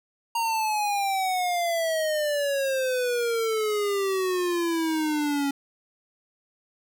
square exponential sweep, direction down, 932.3 to 277.2 Hz, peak -24 dBFS, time 0.35-5.51 s, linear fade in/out 5 ms, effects none

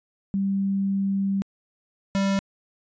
sine / square tone pair in turn, 196 / 196 Hz, G3 / G3, 0 / 0 cents, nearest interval unison, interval 0 cents, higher neither, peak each -21 dBFS, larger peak neither, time 0.34-1.42 / 2.15-2.39 s, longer first, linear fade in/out 0 ms, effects resampled to 16000 Hz

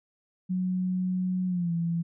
sine tone with pitch glide, 183.8 to 168.55 Hz, F#3 to E3, -11 to +39 cents, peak -25 dBFS, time 0.49-2.03 s, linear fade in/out 20 ms, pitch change -150 cents, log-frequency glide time 1.47-1.72 s, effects none

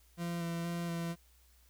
40% pulse tone with vibrato, 170 Hz, F3, 46 cents flat, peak -34 dBFS, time 0.17-1.16 s, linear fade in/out 50 ms, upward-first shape square, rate 2.1 Hz, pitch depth 13 cents each way, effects added 60 Hz sine -63 dBFS peak until 1.69 s + white hiss -68 dBFS RMS until 1.69 s

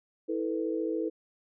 sine chord, E suspended fourth, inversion none, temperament equal with one note detuned, 324.7 / 440 / 493.9 Hz, E4 / A4 / B4, -26 / 0 / 0 cents, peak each -31 / -33 / -35 dBFS, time 0.28-1.1 s, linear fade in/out 20 ms, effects none

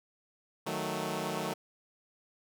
10% pulse chord, D# diminished, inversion none, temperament equal, 155.56 / 185 / 220 Hz, D#3 / F#3 / A3, 0 / 0 / 0 cents, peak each -29 dBFS, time 0.66-1.54 s, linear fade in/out 10 ms, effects none

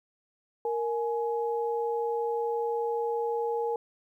sine tone pair together, 465.8 / 840.6 Hz, A#4 / G#5, -1 / +21 cents, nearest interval minor seventh, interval 1022 cents, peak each -28 / -32 dBFS, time 0.65-3.76 s, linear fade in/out 2 ms, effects 11-bit

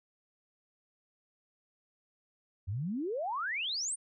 sine exponential sweep, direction up, 87 to 9397 Hz, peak -32 dBFS, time 2.67-3.96 s, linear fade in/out 20 ms, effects none

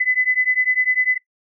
sine beating tone pair, 2006 / 2016 Hz, B6 / B6, +26 / +35 cents, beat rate 10 Hz, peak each -19 dBFS, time 0-1.18 s, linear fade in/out 10 ms, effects noise-tail reverb RT60 0.1 s tail -19 dB re dry

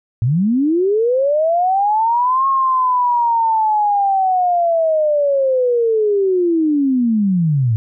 sine linear two-way sweep, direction up then down, 105.6 to 1087 to 105.6 Hz, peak -12 dBFS, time 0.22-7.76 s, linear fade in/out 0 ms, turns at 2.47 s, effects none

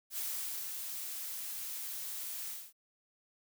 blue noise with ADSR envelope, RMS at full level -37 dBFS, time 0.1-2.73 s, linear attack 81 ms, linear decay 500 ms, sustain -4 dB, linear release 240 ms, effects none

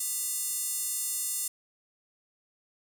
square tone with high-pass filter, 398.9 Hz, G4, 30 cents sharp, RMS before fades -32 dBFS, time 0-1.48 s, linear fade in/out 5 ms, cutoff 8500 Hz, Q 1.9, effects none

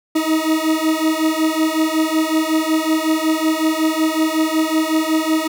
40% pulse beating tone pair, 313.5 / 318.9 Hz, D#4 / D#4, +13 / +43 cents, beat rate 5.4 Hz, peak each -18 / -17 dBFS, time 0.15-5.48 s, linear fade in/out 10 ms, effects none

